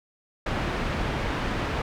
pink low-pass noise, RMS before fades -28 dBFS, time 0.46-1.82 s, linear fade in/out 5 ms, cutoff 2500 Hz, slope 12 dB/octave, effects none

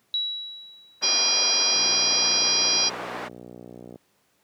sine tone with exponential decay, 3900 Hz, B7, 23 cents flat, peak -21 dBFS, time 0.14-1.16 s, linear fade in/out 1 ms, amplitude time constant 220 ms
white band-pass noise, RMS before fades -34 dBFS, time 1.01-3.29 s, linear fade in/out 20 ms, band 330 to 1300 Hz, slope 12 dB/octave
harmonic tone, 808 Hz, G#5, 48 cents flat, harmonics 3 / 4 / 5 / 6 / 7, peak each -31 / -29 / -28 / -22 / -24 dBFS, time 1.02-2.9 s, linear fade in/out 20 ms
click train, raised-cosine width 2 ms, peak -27 dBFS, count 134, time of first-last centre 1.76-3.958 s, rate 60.5 Hz
effects pink hiss -66 dBFS RMS until 4.43 s + high-pass 150 Hz 12 dB/octave

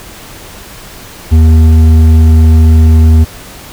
sine tone with hard clipping, 79.8 Hz, D#2, 44 cents sharp, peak -3 dBFS, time 1.31-3.25 s, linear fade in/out 20 ms, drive 7 dB, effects pink hiss -30 dBFS RMS until 3.72 s

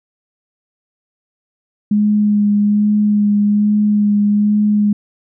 sine tone with vibrato, 207.7 Hz, G#3, in tune, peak -10 dBFS, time 1.91-4.93 s, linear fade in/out 5 ms, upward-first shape sine, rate 1.2 Hz, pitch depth 16 cents each way, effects none

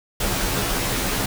pink noise with comb filter, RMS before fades -23 dBFS, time 0.2-1.26 s, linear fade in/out 5 ms, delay 13 ms, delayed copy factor -0.9, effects none

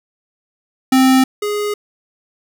square tone pair in turn, 261.6 / 415.3 Hz, C4 / G#4, 0 / 0 cents, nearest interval minor sixth, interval 800 cents, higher second, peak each -9 / -18 dBFS, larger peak first, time 0.92-1.24 / 1.42-1.74 s, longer neither, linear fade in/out 5 ms, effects none

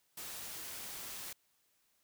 white noise, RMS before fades -45 dBFS, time 0.17-1.33 s, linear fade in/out 5 ms, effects white hiss -75 dBFS RMS until 2.03 s

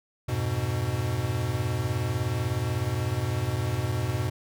square chord, F diminished, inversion none, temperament equal, 87.31 / 103.83 / 123.47 Hz, F2 / Ab2 / Cb3, 0 / 0 / 0 cents, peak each -34 / -31 / -29 dBFS, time 0.28-4.3 s, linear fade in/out 10 ms, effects none

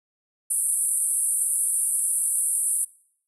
white band-pass noise, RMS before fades -24 dBFS, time 0.5-2.85 s, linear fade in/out 10 ms, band 8600 to 11000 Hz, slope 96 dB/octave, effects noise-tail reverb RT60 0.7 s tail -23 dB re dry

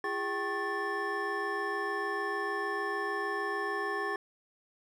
triangle tone cluster, 341.4 / 408 / 774 / 1091 / 1763 Hz, F4 / G#4 / G5 / C#6 / A6, -39 / -31 / -22 / -28 / +3 cents, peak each -40 / -34 / -38 / -35 / -34 dBFS, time 0.04-4.16 s, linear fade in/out 2 ms, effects none

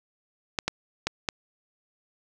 clicks, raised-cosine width 0.2 ms, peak -8 dBFS, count 4, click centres 0.588 / 0.68 / 1.07 / 1.288 s, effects none

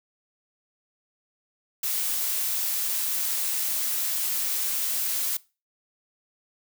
blue noise, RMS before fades -27 dBFS, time 1.83-5.37 s, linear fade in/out 5 ms, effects noise-tail reverb RT60 0.3 s tail -21 dB re dry

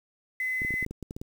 sine tone, 2030 Hz, B6, 47 cents sharp, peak -27 dBFS, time 0.4-0.85 s, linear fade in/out 2 ms
clicks, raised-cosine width 3 ms, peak -24 dBFS, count 11, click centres 0.619 / 0.649 / 0.707 / 0.74 / 0.827 / 0.864 / 0.91 / 1.027 / 1.109 / 1.165 / 1.215 s
effects 8-bit

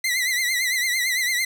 sawtooth tone with vibrato, 2017 Hz, B6, 36 cents sharp, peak -17 dBFS, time 0.04-1.45 s, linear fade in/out 5 ms, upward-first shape triangle, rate 8.9 Hz, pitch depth 99 cents each way, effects none

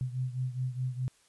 sine beating tone pair, 126.5 / 131.3 Hz, B2 / C3, +42 / +6 cents, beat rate 4.8 Hz, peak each -32 / -36 dBFS, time 0.01-1.08 s, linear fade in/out 0 ms, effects white hiss -65 dBFS RMS until 1.28 s + resampled to 24000 Hz

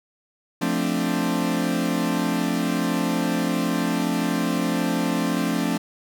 40% pulse chord, D minor seventh, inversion first, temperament equal, 174.61 / 220 / 261.6 / 293.7 Hz, F3 / A3 / C4 / D4, 0 / 0 / 0 / 0 cents, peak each -26 dBFS, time 0.61-5.78 s, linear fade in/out 10 ms, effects none

